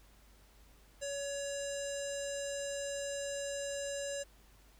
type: tone with low-pass filter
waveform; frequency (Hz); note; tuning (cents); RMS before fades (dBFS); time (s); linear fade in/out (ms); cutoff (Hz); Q
square; 563; C#5; +27; -39; 1.01-4.24; 20; 7600; 5.7
effects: added 50 Hz sine -61 dBFS peak until 4.79 s + pink hiss -65 dBFS RMS until 4.79 s